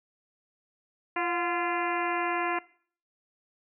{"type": "harmonic tone with a mistuned harmonic", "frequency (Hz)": 344.5, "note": "F4", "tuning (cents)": -24, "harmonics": [1, 2, 3, 4, 5, 6, 7, 8], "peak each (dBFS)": [-33, -33, -32, -36, -35, -36, -38, -41], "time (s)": [1.16, 2.59], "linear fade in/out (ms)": 5, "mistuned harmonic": 2, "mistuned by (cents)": 56, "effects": ["noise-tail reverb RT60 0.5 s tail -20 dB re dry"]}